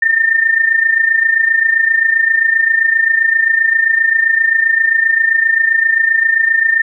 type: tone with amplitude modulation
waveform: sine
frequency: 1808 Hz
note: A6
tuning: 47 cents sharp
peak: -6 dBFS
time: 0.02-6.82 s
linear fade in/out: 5 ms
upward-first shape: sine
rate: 27.6 Hz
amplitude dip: 70%
effects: none

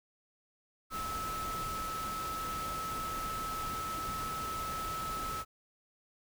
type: tone in noise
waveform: sine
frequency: 1301 Hz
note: E6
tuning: 23 cents flat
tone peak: -36 dBFS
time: 0.9-5.45 s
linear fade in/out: 50 ms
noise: pink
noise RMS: -42 dBFS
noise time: 0.9-5.45 s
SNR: +3 dB
effects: none

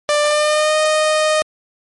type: tone with pitch glide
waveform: sawtooth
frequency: 592 to 617.9 Hz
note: D5 to D#5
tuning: +14 to -12 cents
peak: -9 dBFS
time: 0.09-1.42 s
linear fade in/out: 0 ms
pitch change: +74 cents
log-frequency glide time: 0.21-0.76 s
effects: MP3 48 kbps

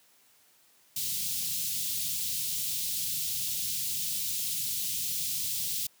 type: band-stop noise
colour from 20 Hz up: white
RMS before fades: -32 dBFS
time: 0.96-5.87 s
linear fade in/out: 5 ms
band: 180 to 3100 Hz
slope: 24 dB/octave
effects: white hiss -63 dBFS RMS until 6 s + high-pass 100 Hz 12 dB/octave

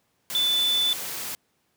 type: tone in noise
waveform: sine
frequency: 3500 Hz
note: A7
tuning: 10 cents flat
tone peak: -20 dBFS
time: 0.35-0.93 s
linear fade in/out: 0 ms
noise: white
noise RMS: -33 dBFS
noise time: 0.3-1.35 s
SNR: +10 dB
effects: pink hiss -70 dBFS RMS until 1.76 s + high-pass 100 Hz 12 dB/octave

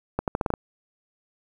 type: accelerating click train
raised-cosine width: 1 ms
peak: -10 dBFS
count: 7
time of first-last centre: 0.19-0.538 s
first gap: 88 ms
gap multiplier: 0.83
effects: 8-bit

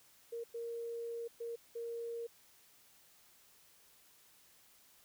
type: tone bursts at uneven times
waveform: sine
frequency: 466.2 Hz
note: A#4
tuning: in tune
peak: -39 dBFS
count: 4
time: 0.32-0.44 / 0.54-1.28 / 1.4-1.56 / 1.75-2.27 s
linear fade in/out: 10 ms
effects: white hiss -65 dBFS RMS until 5.04 s

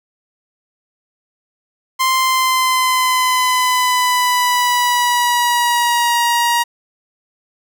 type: tone with pitch glide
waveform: sawtooth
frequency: 1045 to 947.3 Hz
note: C6 to A#5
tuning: -2 to +28 cents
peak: -9 dBFS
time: 1.99-6.64 s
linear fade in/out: 20 ms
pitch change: -170 cents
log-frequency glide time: 2.14-6.18 s
effects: none

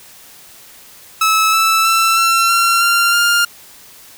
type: tone with pitch steps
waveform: sawtooth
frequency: 1300 / 1316.6 / 1333.5 / 1350.5 / 1367.8 / 1385.3 / 1403 Hz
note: E6 / E6 / E6 / E6 / F6 / F6 / F6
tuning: -24 / -3 / +20 / +42 / -36 / -14 / +8 cents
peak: -7 dBFS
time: 1.21-3.45 s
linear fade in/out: 5 ms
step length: 320 ms
effects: white hiss -41 dBFS RMS until 4.17 s

